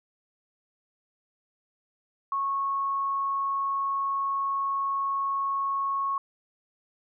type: tone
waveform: sine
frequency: 1100 Hz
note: C#6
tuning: 14 cents flat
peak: -25 dBFS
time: 2.32-6.18 s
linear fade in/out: 2 ms
effects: none